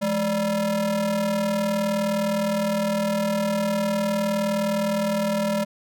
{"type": "ring-modulated tone", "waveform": "square", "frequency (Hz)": 190.6, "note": "G3", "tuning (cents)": -48, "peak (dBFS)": -19, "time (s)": [0.01, 5.65], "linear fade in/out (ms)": 20, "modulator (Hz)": 401, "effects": []}